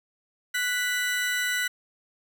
35% pulse tone pair together, 1480 / 1975.6 Hz, F#6 / B6, 0 / 0 cents, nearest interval perfect fourth, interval 500 cents, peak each -26 dBFS, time 0.54-1.68 s, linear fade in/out 10 ms, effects none

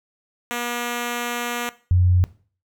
5% pulse / sine tone pair in turn, 240 / 89.9 Hz, B3 / F#2, -49 / -49 cents, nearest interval octave + perfect fourth, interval 1700 cents, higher first, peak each -13 dBFS, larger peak neither, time 0.51-1.69 / 1.91-2.24 s, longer first, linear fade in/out 0 ms, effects noise-tail reverb RT60 0.4 s tail -18 dB re dry

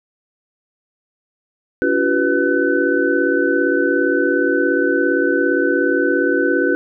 sine tone cluster, 283.1 / 341 / 378.3 / 494.5 / 1507 Hz, C#4 / F4 / F#4 / B4 / F#6, +37 / -41 / +38 / +2 / +31 cents, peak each -20 dBFS, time 1.82-6.75 s, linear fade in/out 0 ms, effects none

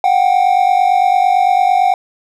triangle tone pair together, 728 / 776.9 Hz, F#5 / G5, -28 / -16 cents, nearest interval minor second, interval 112 cents, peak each -10 dBFS, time 0.04-1.94 s, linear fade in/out 2 ms, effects none

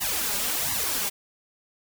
white noise with flanger, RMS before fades -27 dBFS, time 0-1.1 s, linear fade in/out 20 ms, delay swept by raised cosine 1 to 5 ms, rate 1.4 Hz, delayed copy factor +1, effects none

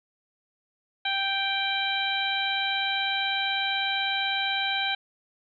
harmonic tone, 784 Hz, G5, in tune, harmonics 1 / 2 / 3 / 4 / 5, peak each -31 / -31 / -31 / -31 / -31 dBFS, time 1.05-4.95 s, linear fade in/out 5 ms, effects none

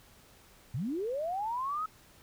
sine linear sweep, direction up, 102.3 to 1300 Hz, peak -31 dBFS, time 0.74-1.86 s, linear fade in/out 5 ms, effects pink hiss -59 dBFS RMS until 2.22 s

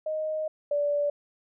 sine tone pair in turn, 622.3 / 580.8 Hz, D#5 / D5, 0 / -19 cents, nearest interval minor second, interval 119 cents, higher first, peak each -27 / -23 dBFS, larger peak second, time 0.06-0.48 / 0.71-1.1 s, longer first, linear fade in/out 5 ms, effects none

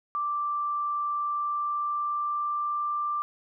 sine tone with pitch glide, 1174.7 to 1182.2 Hz, D6 to D6, 0 to +11 cents, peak -26 dBFS, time 0.15-3.22 s, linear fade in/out 0 ms, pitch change +11 cents, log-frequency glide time 1.1-2.96 s, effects none

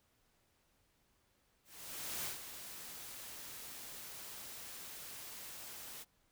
white noise with ADSR envelope, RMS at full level -40 dBFS, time 1.64-6.05 s, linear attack 610 ms, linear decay 130 ms, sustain -9 dB, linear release 33 ms, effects pink hiss -75 dBFS RMS until 6.31 s

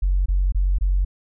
sine tone bursts, 46.25 Hz, F#1, in tune, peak -15 dBFS, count 4, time 0.02-1.049 s, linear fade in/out 10 ms, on 240 ms, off 23 ms, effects tanh soft clip ceiling -11 dBFS

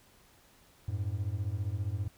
triangle beating tone pair, 92.5 / 107.5 Hz, F#2 / A2, 0 / -40 cents, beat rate 15 Hz, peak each -32 / -32 dBFS, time 0.88-2.08 s, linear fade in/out 5 ms, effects pink hiss -62 dBFS RMS until 2.17 s

